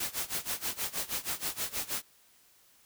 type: noise with tremolo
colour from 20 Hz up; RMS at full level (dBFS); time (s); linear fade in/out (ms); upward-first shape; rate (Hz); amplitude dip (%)
white; -32; 0-2.02; 5; sine; 6.3; 90
effects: white hiss -63 dBFS RMS until 2.85 s